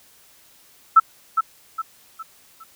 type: tone with echo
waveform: sine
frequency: 1318.5 Hz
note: E6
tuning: in tune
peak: -6 dBFS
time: 0.96-1 s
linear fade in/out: 10 ms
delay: 410 ms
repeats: 4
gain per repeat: -8 dB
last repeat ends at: 2.64 s
effects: white hiss -53 dBFS RMS until 2.75 s